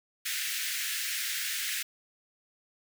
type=high-pass noise; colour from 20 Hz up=pink; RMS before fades=-33 dBFS; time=0.25-1.83 s; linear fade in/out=10 ms; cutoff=1600 Hz; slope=48 dB/octave; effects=none